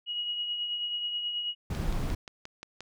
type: tone with tremolo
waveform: sine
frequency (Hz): 2900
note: F#7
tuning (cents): -35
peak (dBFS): -28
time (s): 0.06-1.55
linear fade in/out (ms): 50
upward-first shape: triangle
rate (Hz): 9.3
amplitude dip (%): 45
type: noise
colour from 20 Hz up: brown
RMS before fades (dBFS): -30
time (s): 1.7-2.15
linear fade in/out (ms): 5
type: click train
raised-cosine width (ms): 0.2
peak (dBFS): -24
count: 7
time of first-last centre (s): 1.75-2.806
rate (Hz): 5.68
effects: none